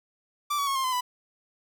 45% pulse tone with pitch steps, 1170 / 1132.1 / 1095.4 / 1060 / 1025.6 / 992.4 Hz, D6 / C#6 / C#6 / C6 / C6 / B5, -7 / +36 / -21 / +22 / -35 / +8 cents, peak -25 dBFS, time 0.5-1.01 s, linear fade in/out 10 ms, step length 85 ms, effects none

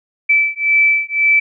sine beating tone pair, 2316 / 2317.9 Hz, D7 / D7, -25 / -23 cents, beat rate 1.9 Hz, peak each -14 dBFS, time 0.29-1.4 s, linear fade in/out 10 ms, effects none

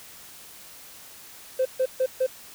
triangle tone bursts, 518 Hz, C5, 17 cents flat, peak -16 dBFS, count 4, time 1.59-2.266 s, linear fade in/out 10 ms, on 64 ms, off 140 ms, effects tanh soft clip ceiling -16 dBFS + white hiss -46 dBFS RMS until 2.54 s

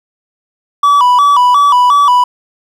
triangle tone with vibrato, 1064 Hz, C6, 29 cents sharp, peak -3 dBFS, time 0.83-2.24 s, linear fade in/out 5 ms, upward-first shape square, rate 2.8 Hz, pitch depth 130 cents each way, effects 7-bit

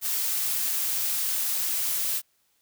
blue noise, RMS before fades -27 dBFS, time 0.01-2.22 s, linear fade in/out 50 ms, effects white hiss -69 dBFS RMS until 2.61 s

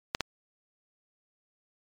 clicks, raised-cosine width 0.2 ms, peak -9 dBFS, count 2, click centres 0.149 / 0.207 s, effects MP3 96 kbps

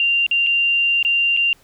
sine tone with dropouts, 2780 Hz, F7, 9 cents flat, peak -14 dBFS, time 0-1.53 s, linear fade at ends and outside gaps 1 ms, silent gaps 0.265-0.312 / 0.465-0.469 / 1.028-1.049 / 1.366-1.372 s, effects pink hiss -54 dBFS RMS until 1.63 s

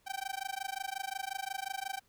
sawtooth tone with amplitude modulation, 777 Hz, G5, 16 cents flat, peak -29 dBFS, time 0.06-2 s, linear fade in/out 20 ms, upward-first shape sine, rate 25.6 Hz, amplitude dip 100%, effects pink hiss -70 dBFS RMS until 2.08 s

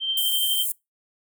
sine tone with tremolo, 3136 Hz, G7, in tune, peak -20 dBFS, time 0-0.66 s, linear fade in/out 50 ms, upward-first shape triangle, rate 12 Hz, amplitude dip 50%
white high-pass noise, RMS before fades -26 dBFS, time 0.17-0.72 s, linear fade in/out 5 ms, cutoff 8100 Hz, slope 48 dB/octave
effects noise-tail reverb RT60 0.2 s tail -23 dB re dry

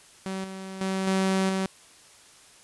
sawtooth tone with level steps, 190.7 Hz, G3, 47 cents flat, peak -26 / -32 / -22 / -18 / -21 dBFS, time 0.26-1.66 s, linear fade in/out 0 ms, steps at 0.44 / 0.81 / 1.07 / 1.49 s, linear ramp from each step 2 ms, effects white hiss -53 dBFS RMS until 2.63 s + resampled to 24000 Hz

